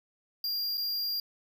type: tone with dropouts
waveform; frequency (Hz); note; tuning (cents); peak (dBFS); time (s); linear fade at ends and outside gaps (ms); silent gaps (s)
square; 4785; D8; +32; -30; 0.44-1.2; 2; 0.773-0.778
effects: 10-bit